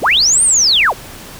sine linear two-way sweep, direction up then down, 31.08 to 9120 to 237 Hz, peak -8 dBFS, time 0.01-0.94 s, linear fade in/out 50 ms, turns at 0.43 s, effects pink hiss -33 dBFS RMS until 1.39 s

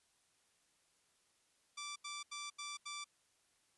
10% pulse tone bursts, 1170 Hz, D6, 7 cents flat, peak -35 dBFS, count 5, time 1.77-3.044 s, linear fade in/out 10 ms, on 190 ms, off 81 ms, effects white hiss -75 dBFS RMS until 3.77 s + resampled to 24000 Hz

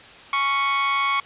25% pulse tone with amplitude modulation, 1108.7 Hz, C#6, in tune, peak -13 dBFS, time 0.33-1.2 s, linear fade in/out 2 ms, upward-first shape sine, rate 276 Hz, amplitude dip 55%, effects white hiss -44 dBFS RMS until 1.25 s + resampled to 8000 Hz

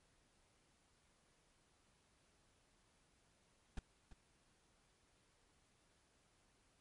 brown noise with echo, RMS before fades -42 dBFS, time 3.77-3.79 s, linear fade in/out 2 ms, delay 340 ms, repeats 1, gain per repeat -13 dB, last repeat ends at 4.13 s, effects pink hiss -75 dBFS RMS until 6.8 s + MP3 48 kbps

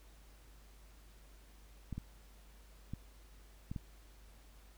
clicks, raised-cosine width 5 ms, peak -28 dBFS, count 5, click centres 1.927 / 1.98 / 2.936 / 3.715 / 3.762 s, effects added 50 Hz sine -57 dBFS peak until 4.77 s + pink hiss -65 dBFS RMS until 4.77 s

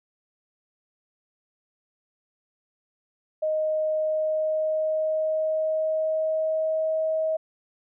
sine tone with pitch glide, 622.3 to 634.6 Hz, D#5 to D#5, 0 to +34 cents, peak -22 dBFS, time 3.42-7.37 s, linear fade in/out 10 ms, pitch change +34 cents, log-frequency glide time 3.98-6.98 s, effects none

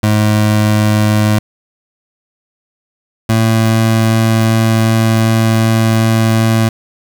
25% pulse tone pair in turn, 106.6 / 112.17 Hz, G#2 / A2, +46 / +34 cents, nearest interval minor second, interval 88 cents, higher second, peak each -5 dBFS, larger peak neither, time 0.03-1.39 / 3.29-6.69 s, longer second, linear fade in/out 5 ms, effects 7-bit

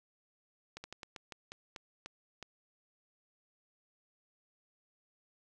slowing click train, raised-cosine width 0.2 ms, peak -27 dBFS, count 10, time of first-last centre 0.77-2.427 s, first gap 70 ms, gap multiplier 1.23, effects none

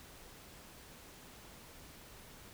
silence, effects pink hiss -55 dBFS RMS until 2.53 s

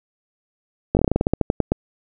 slowing click train, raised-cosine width 2 ms, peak -3 dBFS, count 15, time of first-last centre 0.95-1.72 s, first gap 19 ms, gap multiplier 1.15, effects none

